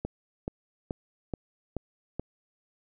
click train, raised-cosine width 2 ms, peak -18 dBFS, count 6, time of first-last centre 0.05-2.196 s, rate 2.33 Hz, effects none

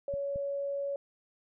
sine tone, 561 Hz, C#5, 21 cents sharp, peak -31 dBFS, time 0.08-0.96 s, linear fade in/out 2 ms
clicks, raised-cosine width 5 ms, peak -31 dBFS, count 2, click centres 0.139 / 0.359 s
effects none

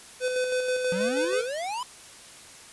square tone with tremolo, 505 Hz, B4, 39 cents sharp, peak -24 dBFS, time 0.2-1.44 s, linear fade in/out 50 ms, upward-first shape square, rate 6.2 Hz, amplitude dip 35%
square exponential sweep, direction up, 173.5 to 1037 Hz, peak -30 dBFS, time 0.92-1.83 s, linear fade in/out 2 ms
effects white hiss -47 dBFS RMS until 2.72 s + resampled to 24000 Hz

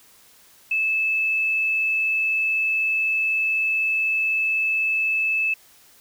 sine tone, 2616 Hz, E7, 14 cents flat, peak -19 dBFS, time 0.71-5.54 s, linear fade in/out 5 ms, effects white hiss -53 dBFS RMS until 6 s

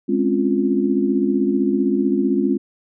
sine chord, Db major seventh, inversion second, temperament equal, 207.7 / 261.6 / 277.2 / 349.2 Hz, Ab3 / C4 / Db4 / F4, 0 / 0 / 0 / 0 cents, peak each -21 dBFS, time 0.08-2.58 s, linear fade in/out 20 ms, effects none

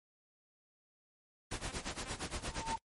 pink noise with tremolo, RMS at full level -38 dBFS, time 1.51-2.78 s, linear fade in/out 5 ms, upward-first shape sine, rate 8.6 Hz, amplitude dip 85%
5% pulse tone bursts, 260 Hz, C4, 11 cents flat, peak -34 dBFS, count 3, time 1.68-2.091 s, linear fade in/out 5 ms, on 37 ms, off 150 ms
sine tone with exponential growth, 902 Hz, A5, 43 cents sharp, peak -32 dBFS, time 2.3-2.76 s, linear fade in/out 5 ms, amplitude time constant 99 ms
effects noise-tail reverb RT60 0.1 s tail -24 dB re dry + MP3 48 kbps

